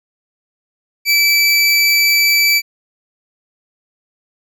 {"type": "tone", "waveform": "25% pulse", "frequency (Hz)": 2315, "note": "D7", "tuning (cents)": -25, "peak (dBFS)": -6, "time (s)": [1.05, 2.62], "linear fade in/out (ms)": 50, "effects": []}